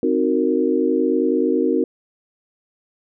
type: chord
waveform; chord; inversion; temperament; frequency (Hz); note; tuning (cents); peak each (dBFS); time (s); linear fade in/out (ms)
sine; C half-diminished seventh; none; equal with one note detuned; 261.6 / 311.1 / 370 / 462.4; C4 / Eb4 / Gb4 / Bb4; 0 / 0 / 0 / -14; -21; 0.03-1.84; 2
effects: none